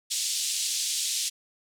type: band-pass noise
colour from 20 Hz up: white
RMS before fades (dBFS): -29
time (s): 0.1-1.3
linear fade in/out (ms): 20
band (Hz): 3100 to 8800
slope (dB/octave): 24
effects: none